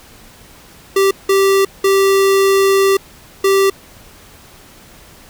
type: tone bursts at uneven times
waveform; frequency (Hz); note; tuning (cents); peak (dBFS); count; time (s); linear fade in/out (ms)
square; 390.4; G4; -7; -10; 4; 0.96-1.11 / 1.29-1.65 / 1.84-2.97 / 3.44-3.7; 5
effects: pink hiss -42 dBFS RMS until 5.29 s